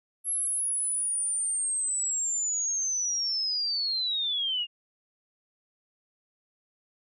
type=linear sweep; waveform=sine; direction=down; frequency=11220 to 2800 Hz; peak=-26 dBFS; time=0.24-4.67 s; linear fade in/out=50 ms; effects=none